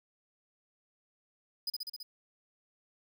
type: tone with echo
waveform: 45% pulse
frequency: 4978 Hz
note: D#8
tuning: in tune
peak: -31 dBFS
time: 1.67-1.7 s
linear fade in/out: 5 ms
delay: 66 ms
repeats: 5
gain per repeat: -2 dB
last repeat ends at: 2.03 s
effects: 12-bit